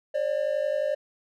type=tone pair together; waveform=triangle; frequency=545 / 596.4 Hz; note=C#5 / D5; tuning=-29 / +27 cents; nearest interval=major second; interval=156 cents; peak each=-26 / -24 dBFS; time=0.14-0.95 s; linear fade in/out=10 ms; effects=none